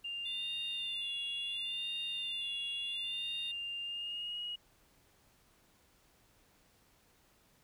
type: tone with pitch glide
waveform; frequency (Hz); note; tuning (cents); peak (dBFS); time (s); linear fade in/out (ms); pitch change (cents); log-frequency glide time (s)
sine; 2798 to 2892; F7 to F#7; +3 to -40; -37; 0.04-4.56; 10; +57; 3.82-4.4
type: tone with vibrato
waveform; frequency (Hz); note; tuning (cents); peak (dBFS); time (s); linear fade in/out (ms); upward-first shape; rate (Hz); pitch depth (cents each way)
sine; 3520; A7; 0; -38; 0.25-3.52; 10; sine; 0.72; 74
effects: tanh soft clip ceiling -31 dBFS + pink hiss -68 dBFS RMS until 7.63 s